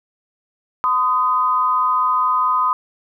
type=tone pair together; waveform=sine; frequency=1019.9 / 1244.5 Hz; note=C6 / D#6; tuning=-45 / 0 cents; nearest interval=minor third; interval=345 cents; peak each=-17 / -17 dBFS; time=0.84-2.73 s; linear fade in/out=0 ms; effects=none